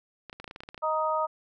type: clicks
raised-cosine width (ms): 0.3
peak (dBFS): -25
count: 12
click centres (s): 0.297 / 0.329 / 0.4 / 0.443 / 0.478 / 0.511 / 0.561 / 0.605 / 0.635 / 0.689 / 0.745 / 0.778
type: harmonic tone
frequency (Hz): 312.4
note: D#4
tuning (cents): +7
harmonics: 2 / 3 / 4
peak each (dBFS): -29 / -29 / -29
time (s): 0.82-1.27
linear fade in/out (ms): 20
effects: none